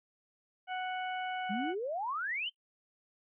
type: harmonic tone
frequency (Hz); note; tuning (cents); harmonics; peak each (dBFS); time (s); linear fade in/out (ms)
740; F#5; 0; 1 / 2 / 3 / 4; -35 / -41 / -45 / -47; 0.67-1.75; 50
type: exponential sweep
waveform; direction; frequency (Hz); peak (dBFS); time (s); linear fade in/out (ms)
sine; up; 187.8 to 3180; -33; 1.49-2.5; 20
effects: noise-tail reverb RT60 0.1 s tail -20 dB re dry